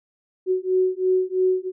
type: beating tone pair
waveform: sine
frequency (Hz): 370 / 373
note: F#4 / F#4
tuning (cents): 0 / +14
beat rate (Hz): 3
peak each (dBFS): -21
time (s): 0.46-1.72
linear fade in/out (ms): 50
effects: none